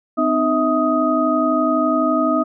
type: tone cluster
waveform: sine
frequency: 255.1 / 307 / 647 / 1251 Hz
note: C4 / D#4 / E5 / D#6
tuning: -44 / -23 / -32 / +9 cents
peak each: -20 dBFS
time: 0.17-2.44 s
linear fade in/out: 20 ms
effects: none